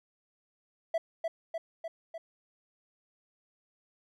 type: tone with echo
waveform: triangle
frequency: 659.3 Hz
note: E5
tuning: in tune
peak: -24 dBFS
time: 0.94-0.98 s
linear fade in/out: 5 ms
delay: 300 ms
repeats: 4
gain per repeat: -3 dB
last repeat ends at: 2.18 s
effects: none